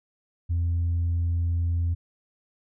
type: tone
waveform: sine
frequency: 85.2 Hz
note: F2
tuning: 42 cents flat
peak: -20 dBFS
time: 0.49-1.95 s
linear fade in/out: 20 ms
effects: tanh soft clip ceiling -20 dBFS